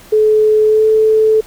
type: tone with pitch glide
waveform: sine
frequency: 430.1 to 436.4 Hz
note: A4 to A4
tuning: -39 to -14 cents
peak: -7 dBFS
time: 0.12-1.41 s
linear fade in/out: 10 ms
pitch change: +25 cents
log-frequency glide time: 0.67-0.86 s
effects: pink hiss -40 dBFS RMS until 1.46 s